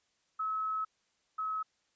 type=tone pair in turn; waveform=sine; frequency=1290 / 1284.5 Hz; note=E6 / E6; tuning=-38 / -45 cents; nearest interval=unison; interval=7 cents; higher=first; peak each=-31 / -32 dBFS; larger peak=first; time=0.39-0.85 / 1.38-1.63 s; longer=first; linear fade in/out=10 ms; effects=white hiss -75 dBFS RMS until 1.95 s + resampled to 16000 Hz